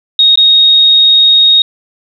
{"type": "tone with dropouts", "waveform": "sine", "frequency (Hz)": 3739, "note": "A#7", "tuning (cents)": 4, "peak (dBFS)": -3, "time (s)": [0.19, 1.62], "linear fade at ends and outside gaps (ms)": 2, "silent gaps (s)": [0.357, 0.374], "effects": []}